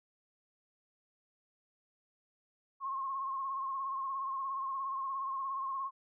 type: tone with vibrato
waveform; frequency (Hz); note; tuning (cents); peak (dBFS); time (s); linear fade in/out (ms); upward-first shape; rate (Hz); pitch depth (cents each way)
sine; 1077; C6; +50; -34; 2.8-5.91; 50; triangle; 17; 56
effects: none